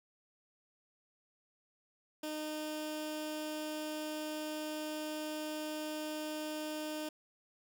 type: tone with notch filter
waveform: 15% pulse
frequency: 306.7 Hz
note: D#4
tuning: 25 cents flat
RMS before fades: -40 dBFS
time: 2.23-7.09 s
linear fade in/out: 5 ms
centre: 1100 Hz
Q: 1.5
effects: none